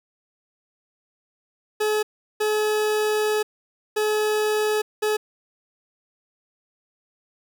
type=tone bursts at uneven times; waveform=40% pulse; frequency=426.1 Hz; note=G#4; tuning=44 cents sharp; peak=-19 dBFS; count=4; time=1.8-2.03 / 2.4-3.43 / 3.96-4.82 / 5.02-5.17 s; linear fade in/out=10 ms; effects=none